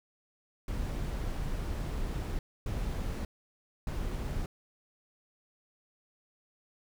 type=noise bursts at uneven times; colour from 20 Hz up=brown; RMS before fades=-34 dBFS; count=3; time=0.68-2.39 / 2.66-3.25 / 3.87-4.46 s; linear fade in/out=2 ms; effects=none